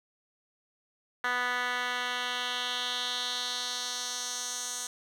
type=tone with band-pass filter sweep; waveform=10% pulse; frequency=246.9 Hz; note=B3; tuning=in tune; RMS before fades=-33 dBFS; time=1.24-4.87 s; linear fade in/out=2 ms; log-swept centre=1800 to 7100 Hz; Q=2.2; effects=9-bit